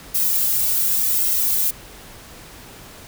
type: noise with flanger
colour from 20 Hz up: violet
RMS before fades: -19 dBFS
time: 0.14-1.71 s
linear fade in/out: 10 ms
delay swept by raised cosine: 1.7 to 2.43 ms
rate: 0.9 Hz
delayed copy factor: -1
effects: pink hiss -41 dBFS RMS until 3.07 s